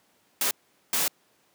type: noise bursts at uneven times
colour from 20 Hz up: white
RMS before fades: -25 dBFS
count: 2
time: 0.41-0.51 / 0.93-1.08 s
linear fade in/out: 2 ms
effects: pink hiss -65 dBFS RMS until 1.54 s + high-pass 200 Hz 12 dB/octave